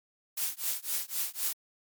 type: noise with tremolo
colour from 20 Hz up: blue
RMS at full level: -29 dBFS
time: 0.37-1.53 s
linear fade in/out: 5 ms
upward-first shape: triangle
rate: 3.9 Hz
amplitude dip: 100%
effects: MP3 96 kbps